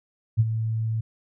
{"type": "tone with ADSR envelope", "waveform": "sine", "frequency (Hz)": 111.6, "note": "A2", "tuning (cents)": 25, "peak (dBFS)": -13, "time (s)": [0.37, 1.01], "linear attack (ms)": 29, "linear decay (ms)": 39, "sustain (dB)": -10, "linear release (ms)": 8, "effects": []}